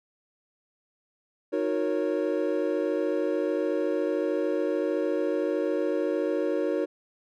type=chord; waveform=triangle; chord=D# minor seventh; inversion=none; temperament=equal with one note detuned; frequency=311.1 / 364.7 / 466.2 / 554.4 Hz; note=D#4 / F#4 / A#4 / C#5; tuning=0 / -25 / 0 / 0 cents; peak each=-28 dBFS; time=1.52-6.86 s; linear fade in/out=20 ms; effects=none